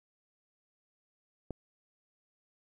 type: click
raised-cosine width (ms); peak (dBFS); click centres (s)
2; -24; 1.507
effects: 11-bit